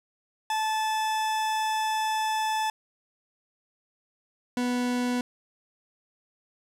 40% pulse tone pair in turn, 871 / 246.3 Hz, A5 / B3, -18 / -5 cents, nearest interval octave + minor seventh, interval 2187 cents, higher first, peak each -24 dBFS, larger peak neither, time 0.5-2.7 / 4.57-5.21 s, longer first, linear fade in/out 2 ms, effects low-pass 10000 Hz 12 dB/octave + 10-bit

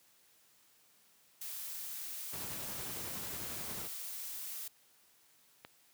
blue noise, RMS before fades -43 dBFS, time 1.41-4.68 s, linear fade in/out 5 ms
pink noise with tremolo, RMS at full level -45 dBFS, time 2.32-3.88 s, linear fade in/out 20 ms, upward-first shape sine, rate 11 Hz, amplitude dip 30%
click, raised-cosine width 0.3 ms, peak -31 dBFS, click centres 5.649 s
effects white hiss -67 dBFS RMS until 5.93 s + high-pass 80 Hz 12 dB/octave

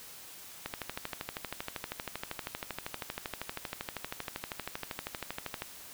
click train, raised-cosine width 0.3 ms, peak -19 dBFS, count 64, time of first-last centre 0.66-5.621 s, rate 12.7 Hz, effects white hiss -49 dBFS RMS until 5.93 s

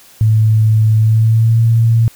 sine tone with pitch glide, 109.4 to 114.44 Hz, A2 to A#2, -9 to -31 cents, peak -7 dBFS, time 0.21-2.08 s, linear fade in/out 0 ms, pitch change +78 cents, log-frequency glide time 0.98-1.6 s, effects white hiss -43 dBFS RMS until 2.15 s

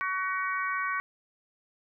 harmonic tone with a mistuned harmonic, 375.6 Hz, F#4, 26 cents sharp, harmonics 3 / 4 / 5 / 6, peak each -31 / -33 / -35 / -37 dBFS, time 0.01-1 s, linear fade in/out 0 ms, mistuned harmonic 5, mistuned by +16 cents, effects none

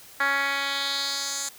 10% pulse tone with band-pass filter sweep, 278.2 Hz, C#4, 6 cents sharp, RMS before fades -27 dBFS, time 0.2-1.49 s, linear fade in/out 5 ms, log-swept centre 1700 to 7400 Hz, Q 2.3, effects white hiss -48 dBFS RMS until 1.58 s

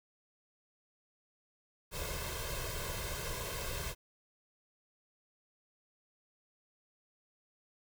pink noise with comb filter, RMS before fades -39 dBFS, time 1.91-3.95 s, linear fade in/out 50 ms, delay 1.9 ms, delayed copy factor +0.8, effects none

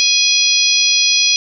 harmonic tone, 830.6 Hz, G#5, in tune, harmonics 3 / 4 / 5 / 6 / 7, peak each -17 / -17 / -17 / -17 / -17 dBFS, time 0-1.36 s, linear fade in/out 0 ms, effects none

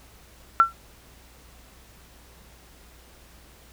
sine tone with exponential decay, 1349 Hz, E6, 40 cents sharp, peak -8 dBFS, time 0.6-0.73 s, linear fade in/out 0 ms, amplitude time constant 27 ms, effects added 60 Hz sine -53 dBFS peak until 3.72 s + pink hiss -53 dBFS RMS until 3.72 s

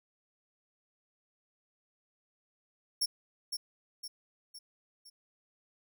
sawtooth tone with echo, 5470 Hz, F8, 37 cents flat, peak -25 dBFS, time 3.01-3.06 s, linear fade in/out 10 ms, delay 510 ms, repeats 4, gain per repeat -6 dB, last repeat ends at 5.1 s, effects none

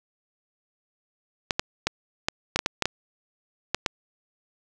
clicks, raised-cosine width 0.2 ms, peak -5 dBFS, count 11, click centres 1.508 / 1.595 / 1.87 / 2.285 / 2.56 / 2.591 / 2.661 / 2.823 / 2.856 / 3.746 / 3.862 s, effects none

